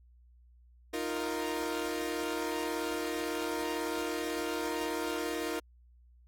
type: chord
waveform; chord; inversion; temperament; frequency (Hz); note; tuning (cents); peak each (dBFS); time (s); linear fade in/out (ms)
sawtooth; Eb suspended second; none; equal; 311.1 / 349.2 / 466.2; Eb4 / F4 / Bb4; 0 / 0 / 0; -33; 0.93-5.6; 10
effects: added 60 Hz sine -57 dBFS peak until 6.27 s + AAC 64 kbps